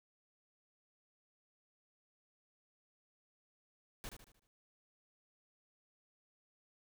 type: noise with echo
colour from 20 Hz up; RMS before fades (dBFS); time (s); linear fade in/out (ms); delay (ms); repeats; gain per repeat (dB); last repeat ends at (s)
pink; -45; 4.04-4.09; 0; 76; 5; -7; 4.47
effects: none